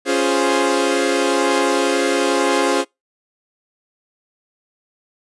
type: chord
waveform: sawtooth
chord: Db major seventh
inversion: none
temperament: equal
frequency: 277.2 / 349.2 / 415.3 / 523.3 Hz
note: Db4 / F4 / Ab4 / C5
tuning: 0 / 0 / 0 / 0 cents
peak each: -17 dBFS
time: 0.05-2.85 s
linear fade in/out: 50 ms
effects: noise-tail reverb RT60 0.2 s tail -26 dB re dry + resampled to 24000 Hz